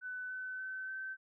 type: tone with pitch steps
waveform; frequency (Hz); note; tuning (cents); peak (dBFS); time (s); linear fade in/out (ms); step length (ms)
sine; 1500 / 1513.9 / 1528 / 1542.2; F#6 / F#6 / G6 / G6; +23 / +39 / -45 / -29; -39; 0.01-1.17; 50; 290
effects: none